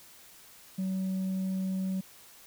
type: tone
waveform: sine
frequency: 189 Hz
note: F#3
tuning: 37 cents sharp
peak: -26 dBFS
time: 0.78-2.01 s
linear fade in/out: 10 ms
effects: tanh soft clip ceiling -28 dBFS + white hiss -54 dBFS RMS until 2.46 s